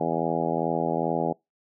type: harmonic tone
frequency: 82.41 Hz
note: E2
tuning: in tune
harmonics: 2 / 3 / 4 / 5 / 6 / 7 / 8 / 9 / 10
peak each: -32 / -32 / -32 / -32 / -32 / -32 / -32 / -32 / -32 dBFS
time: 0-1.33 s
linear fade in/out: 10 ms
effects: noise-tail reverb RT60 0.2 s tail -26 dB re dry